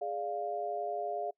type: chord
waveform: sine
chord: D diminished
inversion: second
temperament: equal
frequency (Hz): 415.3 / 587.3 / 698.5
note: Ab4 / D5 / F5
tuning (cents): 0 / 0 / 0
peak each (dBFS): -39 / -39 / -35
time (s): 0.01-1.31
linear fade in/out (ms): 10
effects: noise-tail reverb RT60 0.1 s tail -25 dB re dry